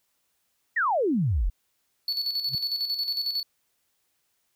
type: exponential sweep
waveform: sine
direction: down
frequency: 1975.5 to 36.21 Hz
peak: -21 dBFS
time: 0.76-1.5 s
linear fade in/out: 10 ms
type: tone with tremolo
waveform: triangle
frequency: 4435 Hz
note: C#8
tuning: in tune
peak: -23 dBFS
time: 2.08-3.43 s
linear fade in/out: 2 ms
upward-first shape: square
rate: 11 Hz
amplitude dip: 55%
type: tone with exponential growth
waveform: sine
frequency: 135.3 Hz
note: C#3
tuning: 42 cents flat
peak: -28 dBFS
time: 2.45-2.55 s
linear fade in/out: 0 ms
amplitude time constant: 20 ms
effects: white hiss -73 dBFS RMS until 4.55 s